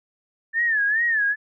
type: tone with vibrato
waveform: sine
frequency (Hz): 1760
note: A6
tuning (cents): 0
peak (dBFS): -18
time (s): 0.53-1.36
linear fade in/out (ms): 50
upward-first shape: sine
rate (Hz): 2.4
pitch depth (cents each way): 130
effects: none